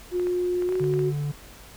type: tone with pitch glide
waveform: sine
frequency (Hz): 357.8 to 369.3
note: F4 to F#4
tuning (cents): +42 to -3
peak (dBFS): -22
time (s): 0.11-1.13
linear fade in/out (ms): 50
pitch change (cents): +55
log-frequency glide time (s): 0.67-0.72
type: clicks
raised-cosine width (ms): 0.5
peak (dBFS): -24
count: 10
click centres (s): 0.197 / 0.27 / 0.623 / 0.69 / 0.724 / 0.755 / 0.797 / 0.841 / 0.938 / 0.992
type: tone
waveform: triangle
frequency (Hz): 145.6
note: D3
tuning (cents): -15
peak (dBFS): -23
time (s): 0.8-1.32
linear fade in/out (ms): 10
effects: added 50 Hz sine -51 dBFS peak until 1.76 s + pink hiss -47 dBFS RMS until 1.76 s